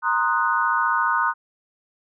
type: chord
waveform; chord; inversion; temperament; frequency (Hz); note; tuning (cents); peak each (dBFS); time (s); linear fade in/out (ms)
sine; C half-diminished seventh; third; equal; 932.3 / 1046.5 / 1244.5 / 1480; Bb5 / C6 / Eb6 / Gb6; 0 / 0 / 0 / 0; -24 / -25 / -23 / -23; 0.02-1.34; 50
effects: none